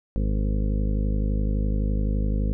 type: harmonic tone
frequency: 51.8 Hz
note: G#1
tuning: 4 cents flat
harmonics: 1 / 2 / 3 / 4 / 5 / 6 / 8 / 9 / 10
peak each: -22 / -30 / -33 / -31 / -36 / -40 / -42 / -41 / -42 dBFS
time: 0.16-2.53 s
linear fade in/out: 0 ms
effects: none